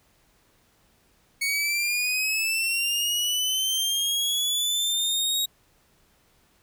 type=linear sweep; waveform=sawtooth; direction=up; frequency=2217 to 3800 Hz; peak=-20 dBFS; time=1.41-5.46 s; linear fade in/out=10 ms; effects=pink hiss -63 dBFS RMS until 6.62 s